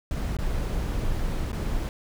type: noise with dropouts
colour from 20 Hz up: brown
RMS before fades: -27 dBFS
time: 0.11-1.89 s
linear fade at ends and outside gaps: 1 ms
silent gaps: 0.368-0.387 / 1.518-1.529 s
effects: none